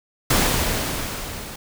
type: noise with level ramp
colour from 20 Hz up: pink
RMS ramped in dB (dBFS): -17 to -35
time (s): 0.3-1.56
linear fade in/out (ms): 5
effects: none